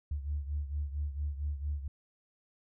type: beating tone pair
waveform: sine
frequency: 71.9 / 76.3 Hz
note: D2 / D#2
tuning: -36 / -33 cents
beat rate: 4.4 Hz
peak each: -33 / -38 dBFS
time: 0.11-1.88 s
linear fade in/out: 5 ms
effects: tanh soft clip ceiling -25 dBFS